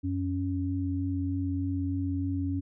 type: tone pair together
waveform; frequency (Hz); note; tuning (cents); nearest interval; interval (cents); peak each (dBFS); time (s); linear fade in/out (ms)
sine; 91.31 / 277.2; F#2 / C#4; -22 / 0; octave + perfect fifth; 1922; -30 / -30; 0.03-2.61; 20
effects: none